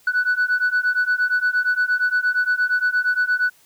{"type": "beating tone pair", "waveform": "sine", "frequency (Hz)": [1480, 1488.6], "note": ["F#6", "F#6"], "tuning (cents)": [0, 10], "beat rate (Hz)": 8.6, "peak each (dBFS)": [-19, -18], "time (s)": [0.07, 3.5], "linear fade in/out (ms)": 5, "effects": ["tanh soft clip ceiling -13 dBFS", "white hiss -55 dBFS RMS until 3.65 s"]}